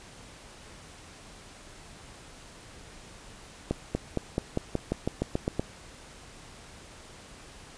accelerating click train, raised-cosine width 2 ms, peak -13 dBFS, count 12, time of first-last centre 3.71-5.595 s, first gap 240 ms, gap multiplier 0.93, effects pink hiss -49 dBFS RMS until 7.77 s + resampled to 22050 Hz

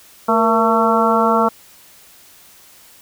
harmonic tone with a mistuned harmonic, 224.1 Hz, A3, 32 cents sharp, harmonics 1 / 2 / 3 / 4 / 5 / 6, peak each -19 / -19 / -19 / -19 / -19 / -19 dBFS, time 0.28-1.49 s, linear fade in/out 10 ms, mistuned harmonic 2, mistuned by +72 cents, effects white hiss -46 dBFS RMS until 3.01 s

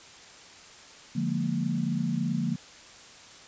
sine chord, Bb dominant seventh, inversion first, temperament just, 145.68 / 174.81 / 209.8 / 233.1 Hz, D3 / F3 / Ab3 / Bb3, -14 / +2 / +18 / 0 cents, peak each -32 / -30 / -34 / -30 dBFS, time 1.15-2.56 s, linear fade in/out 10 ms, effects white hiss -49 dBFS RMS until 3.47 s + resampled to 16000 Hz

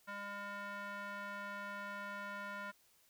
square tone with band-pass filter, 202.2 Hz, G#3, 46 cents flat, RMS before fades -45 dBFS, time 0.07-2.72 s, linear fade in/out 20 ms, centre 1400 Hz, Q 2.2, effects white hiss -70 dBFS RMS until 3.09 s

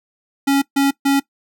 square tone bursts, 277.2 Hz, C#4, in tune, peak -13 dBFS, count 3, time 0.47-1.2 s, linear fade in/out 10 ms, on 150 ms, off 140 ms, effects noise-tail reverb RT60 0.1 s tail -20 dB re dry

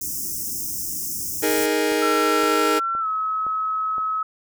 white band-stop noise, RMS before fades -28 dBFS, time 0.01-1.66 s, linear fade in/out 5 ms, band 370 to 5200 Hz, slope 96 dB/octave
sawtooth chord, D# suspended fourth, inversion none, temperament just, 311.1 / 414.8 / 466.7 Hz, D#4 / G#4 / A#4, 0 / -2 / +2 cents, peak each -19 dBFS, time 1.42-2.8 s, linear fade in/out 20 ms
click train, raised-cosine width 1 ms, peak -24 dBFS, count 5, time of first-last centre 1.92-3.982 s, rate 1.94 Hz
sine tone with pitch glide, 1350 to 1284.6 Hz, E6 to E6, +41 to -45 cents, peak -21 dBFS, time 2.02-4.23 s, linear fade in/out 5 ms, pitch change -86 cents, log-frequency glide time 2.99-3.07 s
effects none

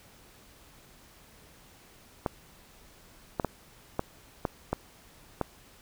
clicks, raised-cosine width 1 ms, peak -13 dBFS, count 7, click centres 2.262 / 3.398 / 3.447 / 3.994 / 4.452 / 4.73 / 5.413 s, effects pink hiss -56 dBFS RMS until 5.81 s

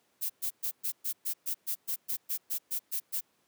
violet noise bursts, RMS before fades -32 dBFS, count 15, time 0.21-3.21 s, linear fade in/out 20 ms, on 88 ms, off 120 ms, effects pink hiss -71 dBFS RMS until 3.47 s + high-pass 200 Hz 12 dB/octave

